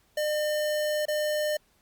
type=tone with dropouts; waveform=square; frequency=604 Hz; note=D5; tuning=48 cents sharp; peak=-26 dBFS; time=0.17-1.57 s; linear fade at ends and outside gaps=5 ms; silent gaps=1.055-1.082 s; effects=pink hiss -66 dBFS RMS until 1.81 s + Opus 48 kbps